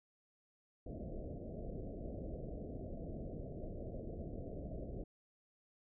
pink low-pass noise, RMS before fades -45 dBFS, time 0.86-5.04 s, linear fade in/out 5 ms, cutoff 680 Hz, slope 96 dB/octave, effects none

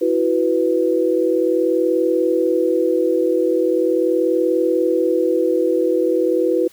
sine chord, E suspended second, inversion none, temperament equal, 329.6 / 370 / 493.9 Hz, E4 / F#4 / B4, 0 / 0 / 0 cents, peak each -19 / -19 / -18 dBFS, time 0.01-6.68 s, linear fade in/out 10 ms, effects white hiss -50 dBFS RMS until 6.72 s

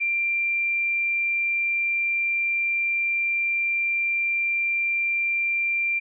sine tone, 2370 Hz, D7, 15 cents sharp, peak -21 dBFS, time 0-6 s, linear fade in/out 20 ms, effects none

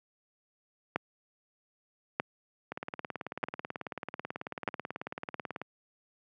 two click trains, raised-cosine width 0.5 ms, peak -21 / -13 dBFS, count 54 / 4, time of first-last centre 2.72-5.616 / 0.96-4.677 s, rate 18.3 / 0.807 Hz, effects high-pass 150 Hz 12 dB/octave

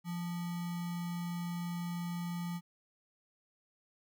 sine tone with sample-and-hold, 173 Hz, F3, 16 cents flat, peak -35 dBFS, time 0.04-2.61 s, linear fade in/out 50 ms, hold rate 1050 Hz, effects none

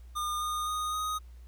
square tone with pitch steps, 1213 / 1225 / 1237.1 / 1249.3 Hz, D#6 / D#6 / D#6 / D#6, -44 / -27 / -10 / +7 cents, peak -31 dBFS, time 0.15-1.19 s, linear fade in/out 20 ms, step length 260 ms, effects added 60 Hz sine -46 dBFS peak until 1.47 s + pink hiss -67 dBFS RMS until 1.47 s

